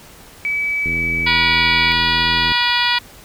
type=tone; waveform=sine; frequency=2291 Hz; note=D7; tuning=44 cents flat; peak=-17 dBFS; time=0.45-1.92 s; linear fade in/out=0 ms
type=click train; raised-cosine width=3 ms; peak=-16 dBFS; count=139; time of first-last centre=0.86-2.519 s; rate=83.2 Hz
type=harmonic tone; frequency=483.6 Hz; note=B4; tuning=36 cents flat; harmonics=2 / 3 / 4 / 5 / 6 / 7 / 8 / 9 / 10; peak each=-21 / -24 / -21 / -22 / -24 / -21 / -27 / -25 / -26 dBFS; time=1.26-2.99 s; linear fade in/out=10 ms
effects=pink hiss -42 dBFS RMS until 3.24 s